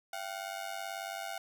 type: ring-modulated tone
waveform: sawtooth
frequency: 728 Hz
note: F#5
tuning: 28 cents flat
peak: -31 dBFS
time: 0.13-1.38 s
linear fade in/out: 2 ms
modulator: 49.2 Hz
effects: none